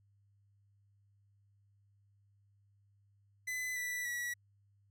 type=tone with pitch steps; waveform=45% pulse; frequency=2011 / 1973 / 1935.8 Hz; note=B6 / B6 / B6; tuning=+31 / -2 / -35 cents; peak=-36 dBFS; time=3.47-4.34 s; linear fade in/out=10 ms; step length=290 ms; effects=added 100 Hz sine -67 dBFS peak until 4.9 s